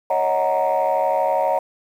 sine chord, D# minor seventh, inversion third, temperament equal with one note detuned, 554.4 / 626.9 / 740 / 932.3 Hz, C#5 / D#5 / F#5 / A#5, 0 / +13 / 0 / 0 cents, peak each -21 dBFS, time 0.1-1.59 s, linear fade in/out 5 ms, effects tanh soft clip ceiling -11 dBFS + 8-bit

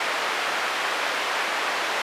white band-pass noise, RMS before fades -26 dBFS, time 0-2.02 s, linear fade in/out 5 ms, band 520 to 2100 Hz, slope 12 dB/octave, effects resampled to 32000 Hz

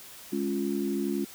sine chord, Db major, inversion second, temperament equal, 207.7 / 277.2 / 349.2 Hz, Ab3 / Db4 / F4, 0 / 0 / 0 cents, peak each -31 dBFS, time 0.32-1.25 s, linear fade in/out 10 ms, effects white hiss -47 dBFS RMS until 1.34 s

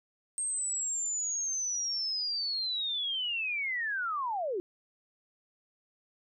sine linear sweep, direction down, 8490 to 339.4 Hz, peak -30 dBFS, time 0.38-4.6 s, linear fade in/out 0 ms, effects none

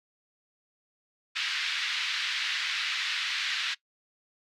white band-pass noise, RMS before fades -31 dBFS, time 1.35-3.75 s, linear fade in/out 20 ms, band 1500 to 4000 Hz, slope 24 dB/octave, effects noise-tail reverb RT60 0.1 s tail -20 dB re dry

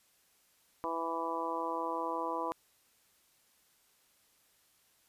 harmonic tone, 165.5 Hz, E3, 7 cents sharp, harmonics 2 / 3 / 4 / 5 / 6 / 7, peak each -41 / -40 / -42 / -43 / -36 / -42 dBFS, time 0.84-2.52 s, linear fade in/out 0 ms, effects white hiss -69 dBFS RMS until 5.08 s + resampled to 32000 Hz

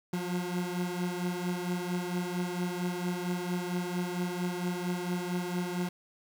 30% pulse beating tone pair, 176.7 / 181.1 Hz, F3 / F#3, +21 / -37 cents, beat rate 4.4 Hz, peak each -30 / -33 dBFS, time 0.13-5.89 s, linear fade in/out 5 ms, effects 10-bit

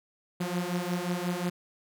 sawtooth beating tone pair, 174.61 / 180.21 Hz, F3 / F#3, 0 / -45 cents, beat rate 5.6 Hz, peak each -28 dBFS, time 0.4-1.5 s, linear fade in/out 10 ms, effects none

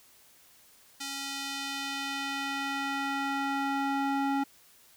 square tone with band-pass filter sweep, 276.1 Hz, C#4, 7 cents flat, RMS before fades -32 dBFS, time 1-4.44 s, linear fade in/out 10 ms, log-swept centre 5600 to 710 Hz, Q 0.83, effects white hiss -59 dBFS RMS until 4.96 s

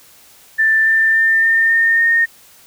sine tone with pitch steps, 1772 / 1785.4 / 1798.8 / 1812.4 / 1826 / 1839.8 Hz, A6 / A6 / A6 / A#6 / A#6 / A#6, +12 / +25 / +38 / -49 / -36 / -23 cents, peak -10 dBFS, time 0.58-2.26 s, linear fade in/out 20 ms, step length 280 ms, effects white hiss -46 dBFS RMS until 2.66 s

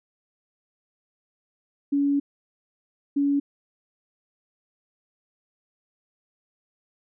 sine tone bursts at uneven times, 282.9 Hz, C#4, 35 cents sharp, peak -19 dBFS, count 2, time 1.92-2.2 / 3.16-3.4 s, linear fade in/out 10 ms, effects none

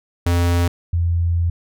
square / sine tone pair in turn, 86.7 / 85.26 Hz, F2 / F2, -12 / -41 cents, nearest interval unison, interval 29 cents, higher first, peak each -15 dBFS, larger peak neither, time 0.26-0.68 / 0.93-1.5 s, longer second, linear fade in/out 5 ms, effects none

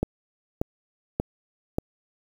click train, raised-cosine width 2 ms, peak -10 dBFS, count 4, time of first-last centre 0.03-1.784 s, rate 1.71 Hz, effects 7-bit

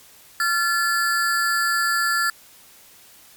square ring-modulated tone, 1551 Hz, G6, 19 cents flat, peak -16 dBFS, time 0.4-2.3 s, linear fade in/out 2 ms, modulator 178 Hz, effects white hiss -49 dBFS RMS until 3.36 s + MP3 96 kbps

